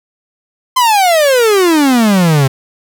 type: exponential sweep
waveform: 45% pulse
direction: down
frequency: 1046.5 to 129.8 Hz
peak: -7 dBFS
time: 0.76-2.48 s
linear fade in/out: 10 ms
effects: 8-bit